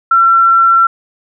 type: tone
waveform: sine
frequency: 1354 Hz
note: E6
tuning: 46 cents sharp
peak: -5 dBFS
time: 0.11-0.87 s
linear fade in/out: 5 ms
effects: none